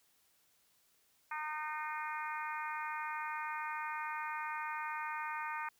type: harmonic tone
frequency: 305.9 Hz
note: D#4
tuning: 29 cents flat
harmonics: 3 / 4 / 5 / 6 / 7 / 8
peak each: -41 / -43 / -45 / -47 / -48 / -49 dBFS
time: 1.31-5.69 s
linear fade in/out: 5 ms
effects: white hiss -72 dBFS RMS until 5.79 s